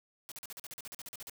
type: noise bursts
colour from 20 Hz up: white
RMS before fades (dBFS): -45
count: 15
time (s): 0.29-1.297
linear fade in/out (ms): 0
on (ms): 27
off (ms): 43
effects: none